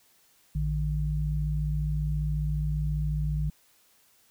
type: tone pair together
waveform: sine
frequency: 56.67 / 151.3 Hz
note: A#1 / D#3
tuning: -48 / -48 cents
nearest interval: octave + perfect fourth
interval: 1700 cents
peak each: -28 dBFS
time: 0.55-3.5 s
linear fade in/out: 5 ms
effects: white hiss -63 dBFS RMS until 4.3 s